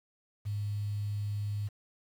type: tone with quantisation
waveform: sine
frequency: 103.1 Hz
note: G#2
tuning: 12 cents flat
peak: -31 dBFS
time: 0.45-1.69 s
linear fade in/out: 20 ms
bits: 9
effects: none